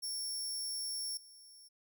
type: tone with level steps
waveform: 25% pulse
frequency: 5470 Hz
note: F8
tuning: 37 cents flat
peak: -32 / -50 dBFS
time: 0.02-1.69 s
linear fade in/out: 20 ms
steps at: 1.17 s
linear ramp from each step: 2 ms
effects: none